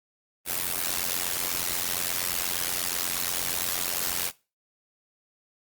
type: noise with amplitude modulation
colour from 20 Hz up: white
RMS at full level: -25 dBFS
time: 0.45-4.32 s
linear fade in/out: 50 ms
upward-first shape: sine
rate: 88.4 Hz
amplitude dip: 85%
effects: noise-tail reverb RT60 0.3 s tail -21 dB re dry + Opus 32 kbps